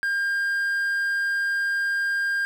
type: tone with quantisation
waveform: triangle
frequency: 1604 Hz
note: G6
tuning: 39 cents sharp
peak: -20 dBFS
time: 0.03-2.45 s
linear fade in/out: 0 ms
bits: 8
effects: none